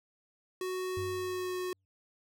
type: tone with pitch glide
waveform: square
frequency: 370 to 365.1 Hz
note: F#4 to F#4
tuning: 0 to -23 cents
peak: -34 dBFS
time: 0.61-1.73 s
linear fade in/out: 2 ms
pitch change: -23 cents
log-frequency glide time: 0.95-1.55 s
type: tone with exponential decay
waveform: triangle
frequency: 96 Hz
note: G2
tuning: 36 cents flat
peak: -34 dBFS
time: 0.97-1.85 s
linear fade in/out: 0 ms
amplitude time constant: 190 ms
effects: none